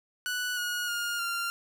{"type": "tone with pitch steps", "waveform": "sawtooth", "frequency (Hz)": [1480, 1448.7, 1418.1, 1388.1], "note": ["F#6", "F#6", "F6", "F6"], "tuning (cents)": [0, -37, 26, -11], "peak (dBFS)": -26, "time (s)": [0.26, 1.5], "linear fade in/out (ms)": 0, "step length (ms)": 310, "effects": []}